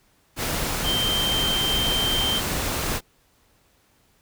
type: tone in noise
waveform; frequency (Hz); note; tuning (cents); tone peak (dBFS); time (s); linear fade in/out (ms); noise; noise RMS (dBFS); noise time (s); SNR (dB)
sine; 3136; G7; 0; -22; 0.83-2.42; 50; pink; -26; 0.36-3.01; +1
effects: pink hiss -62 dBFS RMS until 4.21 s